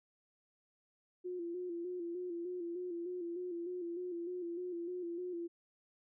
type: tone with vibrato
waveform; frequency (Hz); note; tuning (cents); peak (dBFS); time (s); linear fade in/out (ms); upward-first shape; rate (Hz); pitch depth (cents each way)
sine; 350.9; F4; +8; -38; 1.24-5.48; 20; square; 3.3; 49
effects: none